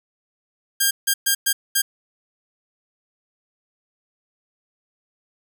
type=tone bursts at uneven times; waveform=5% pulse; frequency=1607 Hz; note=G6; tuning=43 cents sharp; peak=-5 dBFS; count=5; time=0.8-0.91 / 1.07-1.14 / 1.26-1.35 / 1.46-1.53 / 1.75-1.82 s; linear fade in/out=10 ms; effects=none